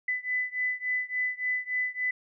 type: beating tone pair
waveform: sine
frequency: 2000 / 2003.5 Hz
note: B6 / B6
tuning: +21 / +24 cents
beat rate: 3.5 Hz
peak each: -30 / -31 dBFS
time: 0.08-2.11 s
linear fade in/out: 5 ms
effects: none